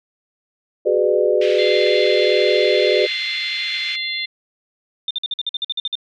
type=chord; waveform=sine; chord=G# half-diminished seventh; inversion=third; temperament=just; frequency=373.8 / 415.3 / 498.4 / 598 Hz; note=F#4 / G#4 / B4 / D5; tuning=+18 / 0 / +16 / +31 cents; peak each=-19 dBFS; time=0.85-3.07 s; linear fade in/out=20 ms
type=band-pass noise; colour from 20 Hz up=white; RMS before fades=-30 dBFS; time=1.41-3.96 s; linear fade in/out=5 ms; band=2000 to 3400 Hz; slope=24 dB/octave
type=harmonic tone; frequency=693 Hz; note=F5; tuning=14 cents flat; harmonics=3 / 4 / 5 / 6; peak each=-25 / -35 / -26 / -28 dBFS; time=1.58-4.26 s; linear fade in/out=10 ms
type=tone bursts; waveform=sine; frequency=3600 Hz; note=A7; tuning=39 cents sharp; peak=-19 dBFS; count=12; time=5.08-5.954 s; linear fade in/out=2 ms; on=27 ms; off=50 ms
effects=none